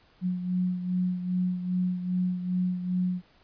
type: beating tone pair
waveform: sine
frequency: 181 / 183.5 Hz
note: F#3 / F#3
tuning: -38 / -14 cents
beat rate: 2.5 Hz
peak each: -26 / -33 dBFS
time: 0.21-3.22 s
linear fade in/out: 50 ms
effects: pink hiss -61 dBFS RMS until 3.43 s + resampled to 11025 Hz